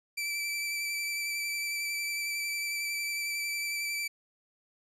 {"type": "tone with vibrato", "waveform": "sawtooth", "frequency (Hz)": 2327, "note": "D7", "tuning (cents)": -17, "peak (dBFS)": -28, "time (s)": [0.17, 4.08], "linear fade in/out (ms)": 10, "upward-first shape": "square", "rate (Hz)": 11, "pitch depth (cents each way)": 12, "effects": ["resampled to 32000 Hz"]}